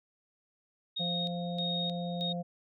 sine tone with tremolo, 3729 Hz, A#7, in tune, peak -32 dBFS, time 0.96-2.33 s, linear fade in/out 10 ms, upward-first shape square, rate 1.6 Hz, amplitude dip 80%
harmonic tone, 174.3 Hz, F3, 3 cents flat, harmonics 1 / 3 / 4, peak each -34 / -40 / -41 dBFS, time 0.99-2.43 s, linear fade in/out 20 ms
effects none

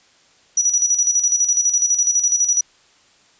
sine tone with tremolo, 5860 Hz, F#8, 18 cents flat, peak -12 dBFS, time 0.57-2.61 s, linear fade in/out 5 ms, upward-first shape square, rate 12 Hz, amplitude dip 60%, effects white hiss -54 dBFS RMS until 3.39 s + resampled to 16000 Hz

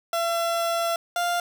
30% pulse tone pair in turn, 676 / 698.2 Hz, E5 / F5, +43 / -1 cents, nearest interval minor second, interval 56 cents, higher second, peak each -20 dBFS, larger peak neither, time 0.13-0.96 / 1.16-1.4 s, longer first, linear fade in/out 2 ms, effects none

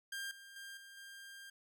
sawtooth tone with level steps, 1598 Hz, G6, 33 cents sharp, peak -37 / -50 / -44 / -50 / -47 dBFS, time 0.12-1.5 s, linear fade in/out 5 ms, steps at 0.31 / 0.56 / 0.77 / 0.97 s, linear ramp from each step 2 ms, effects none

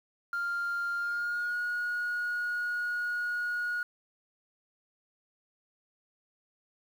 sine tone with pitch glide, 1396.9 to 1446.2 Hz, F6 to F#6, 0 to -40 cents, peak -28 dBFS, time 0.33-3.83 s, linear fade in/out 2 ms, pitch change +60 cents, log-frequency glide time 0.97-1.56 s, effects tanh soft clip ceiling -26 dBFS + 9-bit

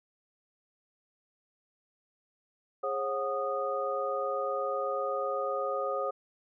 sine tone cluster, 413 / 541 / 733 / 1236 Hz, G#4 / C#5 / F#5 / D#6, -10 / -42 / -16 / -12 cents, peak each -37 / -32 / -38 / -34 dBFS, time 2.83-6.11 s, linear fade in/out 10 ms, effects none

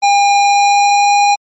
square tone with pitch glide, 807 to 814.5 Hz, G#5 to G#5, -50 to -34 cents, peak -8 dBFS, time 0.02-1.36 s, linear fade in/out 20 ms, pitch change +16 cents, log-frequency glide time 0.36-1.17 s, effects MP3 32 kbps

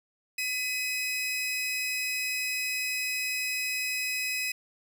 sawtooth tone pair together, 2006 / 2538 Hz, B6 / D#7, +26 / +34 cents, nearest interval major third, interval 408 cents, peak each -34 / -26 dBFS, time 0.38-4.52 s, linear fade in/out 5 ms, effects none

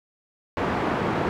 pink band-pass noise, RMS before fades -25 dBFS, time 0.57-1.29 s, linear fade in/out 0 ms, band 150 to 1400 Hz, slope 12 dB/octave, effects none

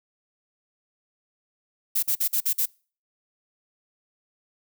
violet noise bursts, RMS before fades -23 dBFS, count 6, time 1.95-2.658 s, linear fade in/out 10 ms, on 78 ms, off 48 ms, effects noise-tail reverb RT60 0.4 s tail -26 dB re dry

